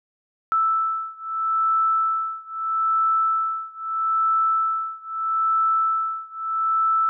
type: beating tone pair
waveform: sine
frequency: 1318.5 / 1319.28 Hz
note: E6 / E6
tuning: 0 / +1 cents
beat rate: 0.78 Hz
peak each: -22 / -23 dBFS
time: 0.52-7.09 s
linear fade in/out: 0 ms
effects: none